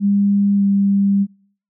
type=tone with pitch glide; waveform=sine; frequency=201 to 198.69 Hz; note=G3 to G3; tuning=+44 to +24 cents; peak=-12 dBFS; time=0-1.27 s; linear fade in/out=50 ms; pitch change=-20 cents; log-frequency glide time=0.56-0.63 s; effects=noise-tail reverb RT60 0.6 s tail -26 dB re dry